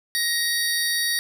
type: tone pair together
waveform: 25% pulse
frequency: 1884 / 4583 Hz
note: A#6 / D8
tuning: +18 / -43 cents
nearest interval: octave + minor third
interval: 1539 cents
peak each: -20 dBFS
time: 0.15-1.19 s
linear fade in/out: 0 ms
effects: none